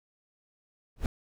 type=noise with exponential growth; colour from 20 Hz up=brown; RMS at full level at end=-22 dBFS; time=0.96-1.06 s; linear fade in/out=2 ms; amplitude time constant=21 ms; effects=none